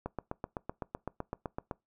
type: click train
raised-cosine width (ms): 1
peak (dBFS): -21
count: 14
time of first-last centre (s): 0.06-1.712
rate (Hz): 7.87
effects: noise-tail reverb RT60 0.2 s tail -23 dB re dry